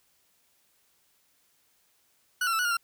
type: tone with pitch steps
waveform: 40% pulse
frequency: 1473 / 1363 / 1322 / 1468 / 1413 / 1372 Hz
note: F#6 / F6 / E6 / F#6 / F6 / F6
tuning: -8 / -43 / +5 / -14 / +20 / -31 cents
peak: -24 dBFS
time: 2.41-2.77 s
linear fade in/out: 5 ms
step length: 60 ms
effects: white hiss -68 dBFS RMS until 2.83 s